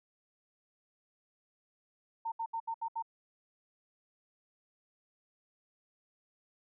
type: tone bursts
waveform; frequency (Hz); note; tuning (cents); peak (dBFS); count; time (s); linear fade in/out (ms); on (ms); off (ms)
sine; 910; A#5; -42; -33; 6; 2.25-3.025; 10; 70; 71
effects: none